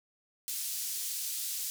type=band-pass noise; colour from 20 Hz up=white; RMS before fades=-36 dBFS; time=0.48-1.7 s; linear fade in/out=0 ms; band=4400 to 15000 Hz; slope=12 dB/octave; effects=none